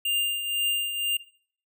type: tone with tremolo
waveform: square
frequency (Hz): 2800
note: F7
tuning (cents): +4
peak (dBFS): -22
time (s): 0.05-1.17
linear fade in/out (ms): 5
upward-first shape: triangle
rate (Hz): 2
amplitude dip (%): 60
effects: noise-tail reverb RT60 0.5 s tail -18 dB re dry